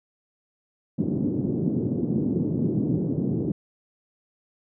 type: band-pass noise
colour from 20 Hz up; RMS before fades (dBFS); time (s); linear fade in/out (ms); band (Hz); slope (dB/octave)
pink; -25; 0.98-3.52; 5; 140 to 340; 24
effects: none